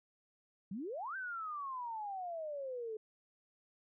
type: exponential two-way sweep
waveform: sine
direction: up then down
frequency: 176 to 1577 to 425.8 Hz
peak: -39 dBFS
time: 0.71-2.97 s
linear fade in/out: 5 ms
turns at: 1.16 s
effects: none